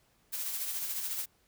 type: noise with tremolo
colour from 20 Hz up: blue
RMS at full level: -34 dBFS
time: 0.32-1.26 s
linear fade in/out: 20 ms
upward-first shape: sine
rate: 14 Hz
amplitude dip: 40%
effects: pink hiss -69 dBFS RMS until 1.47 s